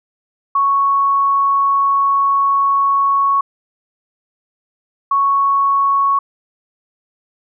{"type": "tone pair in turn", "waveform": "sine", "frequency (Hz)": [1108.7, 1108.7], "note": ["C#6", "C#6"], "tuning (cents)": [0, 0], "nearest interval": "unison", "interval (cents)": 0, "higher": "neither", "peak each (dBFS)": -11, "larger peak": "neither", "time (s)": [[0.55, 3.41], [5.11, 6.19]], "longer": "first", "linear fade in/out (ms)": 5, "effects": []}